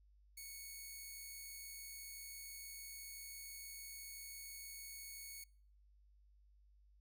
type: tone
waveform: 5% pulse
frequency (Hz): 2217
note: C#7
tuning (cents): 0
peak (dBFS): -39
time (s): 0.37-5.44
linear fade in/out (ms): 5
effects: noise-tail reverb RT60 0.6 s tail -26 dB re dry + added 50 Hz sine -65 dBFS peak until 7 s